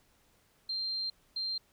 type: tone bursts at uneven times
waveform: sine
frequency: 4168 Hz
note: C8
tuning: 7 cents flat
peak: -32 dBFS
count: 2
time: 0.69-1.1 / 1.36-1.58 s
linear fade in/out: 5 ms
effects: pink hiss -68 dBFS RMS until 1.72 s

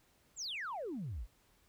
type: exponential sweep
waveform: sine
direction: down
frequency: 7900 to 42 Hz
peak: -37 dBFS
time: 0.36-1.27 s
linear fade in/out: 50 ms
effects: tanh soft clip ceiling -35 dBFS + pink hiss -70 dBFS RMS until 1.68 s

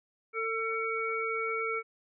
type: harmonic tone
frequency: 448.7 Hz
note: A4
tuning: 34 cents sharp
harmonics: 1 / 3 / 5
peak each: -34 / -34 / -34 dBFS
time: 0.33-1.83 s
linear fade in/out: 50 ms
effects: none

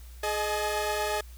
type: tone cluster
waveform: sawtooth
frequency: 421.4 / 617 / 851 Hz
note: G#4 / D#5 / G#5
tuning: +25 / -15 / +42 cents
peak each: -28 dBFS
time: 0.23-1.21 s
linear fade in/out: 5 ms
effects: added 60 Hz sine -43 dBFS peak until 1.37 s + white hiss -56 dBFS RMS until 1.37 s

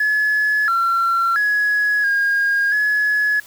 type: tone with pitch steps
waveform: sine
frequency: 1706 / 1362 / 1680 / 1625 / 1696 Hz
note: G#6 / F6 / G#6 / G#6 / G#6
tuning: +46 / -44 / +19 / -38 / +36 cents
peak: -13 dBFS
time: 0-3.4 s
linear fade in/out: 5 ms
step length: 680 ms
effects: tanh soft clip ceiling -12 dBFS + white hiss -44 dBFS RMS until 3.46 s

